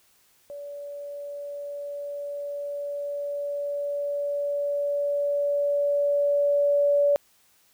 sine tone with level ramp, 574 Hz, D5, 40 cents flat, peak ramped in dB -35 to -17 dBFS, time 0.5-7.16 s, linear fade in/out 0 ms, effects white hiss -62 dBFS RMS until 7.73 s

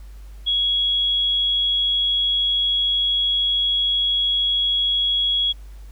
sine tone, 3331 Hz, G#7, 4 cents sharp, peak -17 dBFS, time 0.46-5.53 s, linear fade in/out 20 ms, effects added 50 Hz sine -36 dBFS peak until 5.91 s + pink hiss -55 dBFS RMS until 5.91 s

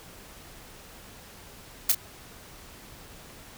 blue noise with echo, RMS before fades -20 dBFS, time 1.89-1.92 s, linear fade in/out 5 ms, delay 29 ms, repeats 1, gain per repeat -8 dB, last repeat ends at 1.949 s, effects pink hiss -48 dBFS RMS until 3.57 s

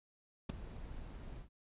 brown noise with ADSR envelope, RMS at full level -28 dBFS, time 0.49-1.49 s, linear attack 10 ms, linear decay 3 ms, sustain -19 dB, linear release 120 ms, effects resampled to 8000 Hz

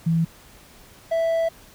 sine / triangle tone pair in turn, 164.81 / 659.2 Hz, E3 / E5, 0 / 0 cents, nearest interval 2 octaves, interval 2400 cents, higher second, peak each -17 dBFS, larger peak neither, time 0.06-0.25 / 1.11-1.49 s, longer second, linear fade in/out 10 ms, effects pink hiss -49 dBFS RMS until 1.74 s

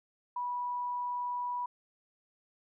sine tone, 979 Hz, B5, 15 cents flat, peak -32 dBFS, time 0.36-1.66 s, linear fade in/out 5 ms, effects none

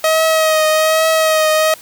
sawtooth tone with vibrato, 632 Hz, D#5, 27 cents sharp, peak -7 dBFS, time 0.04-1.74 s, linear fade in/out 2 ms, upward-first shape triangle, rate 1.2 Hz, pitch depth 30 cents each way, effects white hiss -39 dBFS RMS until 1.81 s

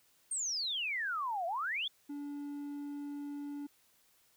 sine exponential two-way sweep, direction down then up, 8870 to 659.3 to 3579 Hz, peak -33 dBFS, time 0.31-1.88 s, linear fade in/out 5 ms, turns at 1.46 s
triangle tone, 287.8 Hz, D4, 35 cents flat, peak -37 dBFS, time 2.09-3.67 s, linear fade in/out 10 ms
effects white hiss -69 dBFS RMS until 4.36 s

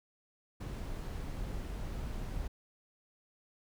brown noise, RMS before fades -39 dBFS, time 0.6-2.48 s, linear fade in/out 10 ms, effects none

